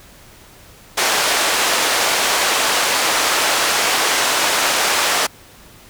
pink band-pass noise, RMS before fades -17 dBFS, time 0.97-5.27 s, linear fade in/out 10 ms, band 620 to 9300 Hz, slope 12 dB/octave, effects pink hiss -44 dBFS RMS until 5.89 s

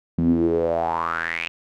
sawtooth tone with band-pass filter sweep, 83.2 Hz, E2, 17 cents sharp, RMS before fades -22 dBFS, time 0.18-1.48 s, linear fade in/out 0 ms, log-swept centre 200 to 2700 Hz, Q 7.5, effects none

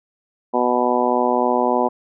harmonic tone, 123.47 Hz, B2, in tune, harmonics 2 / 3 / 4 / 5 / 6 / 7 / 8, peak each -23 / -23 / -23 / -23 / -23 / -23 / -23 dBFS, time 0.53-1.89 s, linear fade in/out 20 ms, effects none

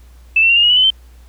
sine tone with pitch steps, 2637 / 2699 / 2762 / 2826 / 2892 / 2960 / 3029 / 3100 Hz, E7 / E7 / F7 / F7 / F#7 / F#7 / F#7 / G7, 0 / +40 / -20 / +20 / -40 / 0 / +40 / -20 cents, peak -8 dBFS, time 0.36-0.904 s, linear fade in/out 5 ms, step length 68 ms, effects added 60 Hz sine -39 dBFS peak until 1.28 s + pink hiss -53 dBFS RMS until 1.28 s

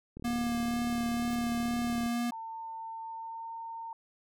click train, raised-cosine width 3 ms, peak -31 dBFS, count 71, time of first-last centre 0.17-2.062 s, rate 37 Hz
square tone with vibrato, 237.3 Hz, A#3, 31 cents sharp, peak -30 dBFS, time 0.24-2.31 s, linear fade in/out 10 ms, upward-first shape sine, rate 2.1 Hz, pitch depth 11 cents each way
white noise with exponential growth, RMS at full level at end -47 dBFS, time 1.17-1.35 s, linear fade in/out 1 ms, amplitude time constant 39 ms
sine tone with pitch glide, 901 to 912 Hz, A5 to A#5, +41 to -38 cents, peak -38 dBFS, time 2.32-3.93 s, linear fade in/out 2 ms, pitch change +21 cents, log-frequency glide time 3.08-3.5 s
effects none

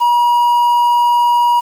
triangle tone with quantisation, 959 Hz, A#5, 49 cents sharp, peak -7 dBFS, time 0-1.61 s, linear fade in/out 20 ms, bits 6, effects none

